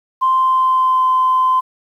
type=tone with pitch glide; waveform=sine; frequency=1044 to 1030.8 Hz; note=C6 to C6; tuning=-4 to -26 cents; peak=-10 dBFS; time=0.21-1.61 s; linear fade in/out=20 ms; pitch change=-22 cents; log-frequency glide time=0.32-1.05 s; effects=tanh soft clip ceiling -6 dBFS + 8-bit